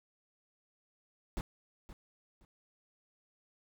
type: noise with echo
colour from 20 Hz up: brown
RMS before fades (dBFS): -36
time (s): 1.37-1.41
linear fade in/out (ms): 0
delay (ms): 520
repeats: 2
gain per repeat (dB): -13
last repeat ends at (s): 2.45
effects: none